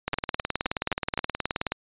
two click trains, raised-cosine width 0.3 ms, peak -10 / -10 dBFS, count 5 / 32, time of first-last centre 0.14-1.176 / 0.08-1.72 s, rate 3.86 / 18.9 Hz, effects resampled to 8000 Hz

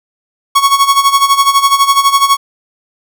45% pulse tone with tremolo, 1108.7 Hz, C#6, in tune, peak -4 dBFS, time 0.55-2.37 s, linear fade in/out 10 ms, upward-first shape sine, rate 12 Hz, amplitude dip 75%, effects none

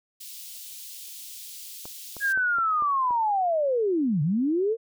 white high-pass noise, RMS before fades -41 dBFS, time 0.2-2.33 s, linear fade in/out 10 ms, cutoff 3000 Hz, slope 24 dB/octave
clicks, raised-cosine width 1 ms, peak -27 dBFS, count 6, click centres 1.855 / 2.167 / 2.375 / 2.585 / 2.823 / 3.108 s
sine linear two-way sweep, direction down then up, 1661.2 to 138.59 to 468.8 Hz, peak -21 dBFS, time 2.2-4.77 s, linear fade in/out 50 ms, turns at 4.22 s
effects none

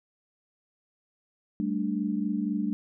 sine chord, G suspended second, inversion none, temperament equal, 196 / 220 / 293.7 Hz, G3 / A3 / D4, 0 / 0 / 0 cents, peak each -30 / -30 / -31 dBFS, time 1.6-2.73 s, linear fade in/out 0 ms, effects none

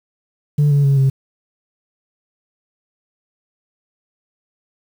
sine tone with pitch steps, 146.83 / 142.65 / 138.59 / 134.64 Hz, D3 / C#3 / C#3 / C3, 0 / +50 / 0 / +50 cents, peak -8 dBFS, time 0.58-1.1 s, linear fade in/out 10 ms, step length 130 ms, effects tanh soft clip ceiling -9 dBFS + 7-bit

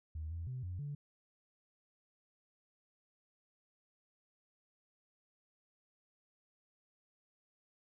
sine tone with pitch steps, 78.4 / 83.8 / 127.7 / 90 / 144.4 Hz, D#2 / E2 / C3 / F#2 / D3, +14 / +29 / -42 / -47 / -29 cents, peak -38 dBFS, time 0.15-0.95 s, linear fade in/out 5 ms, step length 160 ms, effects tanh soft clip ceiling -34 dBFS

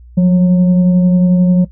sine tone with frequency modulation, 178.9 Hz, F3, 42 cents sharp, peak -6 dBFS, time 0.17-1.65 s, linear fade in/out 10 ms, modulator 369 Hz, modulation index 0.32, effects noise-tail reverb RT60 0.1 s tail -20 dB re dry + added 60 Hz sine -35 dBFS peak until 1.71 s

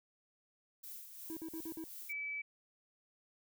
violet noise with tremolo, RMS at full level -48 dBFS, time 0.83-2.13 s, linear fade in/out 10 ms, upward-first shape sine, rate 2.8 Hz, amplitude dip 50%
triangle tone bursts, 324.3 Hz, E4, 28 cents flat, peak -39 dBFS, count 5, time 1.3-1.84 s, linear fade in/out 0 ms, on 68 ms, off 50 ms
sine tone, 2300 Hz, D7, 37 cents flat, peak -38 dBFS, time 2.09-2.42 s, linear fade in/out 10 ms
effects none

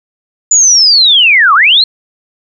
sine linear two-way sweep, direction down then up, 7040 to 1079 to 4292 Hz, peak -3 dBFS, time 0.51-1.84 s, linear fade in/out 5 ms, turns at 1.54 s, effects none

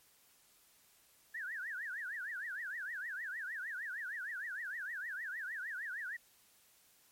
sine tone with vibrato, 1671 Hz, G#6, 10 cents sharp, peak -39 dBFS, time 1.34-6.17 s, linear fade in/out 10 ms, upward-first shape triangle, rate 6.5 Hz, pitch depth 290 cents each way, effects white hiss -67 dBFS RMS until 7.11 s + MP3 64 kbps

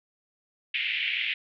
white band-pass noise, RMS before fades -29 dBFS, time 0.74-1.34 s, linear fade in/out 5 ms, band 2000 to 3100 Hz, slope 48 dB/octave, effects none

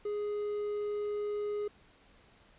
triangle tone, 415.3 Hz, G#4, in tune, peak -30 dBFS, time 0.05-1.68 s, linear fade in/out 5 ms, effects pink hiss -62 dBFS RMS until 2.58 s + resampled to 8000 Hz

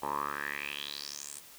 10% pulse tone with band-pass filter sweep, 71.9 Hz, D2, 36 cents flat, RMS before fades -38 dBFS, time 0.02-1.4 s, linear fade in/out 10 ms, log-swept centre 810 to 9200 Hz, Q 5.4, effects white hiss -53 dBFS RMS until 1.58 s

